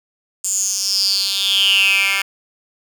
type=tone with high-pass filter sweep; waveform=10% pulse; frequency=196 Hz; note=G3; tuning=in tune; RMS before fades=-17 dBFS; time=0.44-2.22 s; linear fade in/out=5 ms; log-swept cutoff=7600 to 2000 Hz; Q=8.9; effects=none